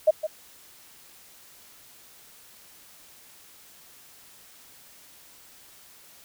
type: tone with echo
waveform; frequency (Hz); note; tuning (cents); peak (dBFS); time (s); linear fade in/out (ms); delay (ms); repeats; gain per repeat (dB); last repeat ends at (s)
sine; 622.3; D#5; 0; -13; 0.07-0.11; 10; 160; 1; -11; 0.27
effects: white hiss -52 dBFS RMS until 6.24 s